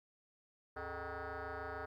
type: tone with frequency modulation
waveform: sine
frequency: 416.6 Hz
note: G#4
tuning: 5 cents sharp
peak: -39 dBFS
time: 0.76-1.86 s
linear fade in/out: 10 ms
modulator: 172 Hz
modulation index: 7
effects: tanh soft clip ceiling -39 dBFS + 13-bit